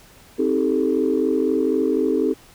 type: chord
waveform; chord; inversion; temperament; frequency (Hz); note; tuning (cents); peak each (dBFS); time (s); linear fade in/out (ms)
sine; A half-diminished seventh; first; just; 264 / 316.8 / 396 / 440; C4 / Eb4 / G4 / A4; +16 / +31 / +18 / 0; -22; 0.38-2.34; 20
effects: tanh soft clip ceiling -8 dBFS + pink hiss -49 dBFS RMS until 2.54 s